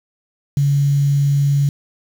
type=tone with quantisation; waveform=sine; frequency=141.5 Hz; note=C#3; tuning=36 cents sharp; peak=-12 dBFS; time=0.57-1.69 s; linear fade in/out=2 ms; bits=6; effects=none